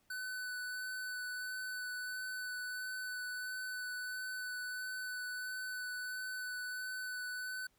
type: tone with vibrato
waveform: square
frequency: 1500 Hz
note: F#6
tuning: 23 cents sharp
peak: -40 dBFS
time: 0.1-7.67 s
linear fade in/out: 5 ms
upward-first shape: sine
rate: 1.5 Hz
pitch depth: 11 cents each way
effects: pink hiss -74 dBFS RMS until 7.78 s